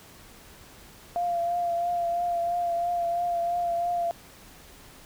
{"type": "tone with vibrato", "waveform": "sine", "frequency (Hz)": 693, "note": "F5", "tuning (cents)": -14, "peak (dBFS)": -24, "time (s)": [1.16, 4.11], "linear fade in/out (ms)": 0, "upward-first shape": "triangle", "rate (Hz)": 3, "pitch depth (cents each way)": 30, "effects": ["pink hiss -50 dBFS RMS until 5.05 s"]}